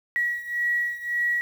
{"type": "beating tone pair", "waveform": "sine", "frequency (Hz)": [1920, 1921.8], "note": ["B6", "B6"], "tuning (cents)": [-49, -48], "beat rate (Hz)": 1.8, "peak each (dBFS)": [-25, -28], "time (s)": [0.16, 1.41], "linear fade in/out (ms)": 0, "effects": ["8-bit"]}